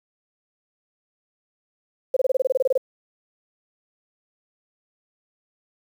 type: tone bursts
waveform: sine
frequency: 523.3 Hz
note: C5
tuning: in tune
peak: -15 dBFS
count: 13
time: 2.14-2.778 s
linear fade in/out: 5 ms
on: 26 ms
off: 25 ms
effects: 8-bit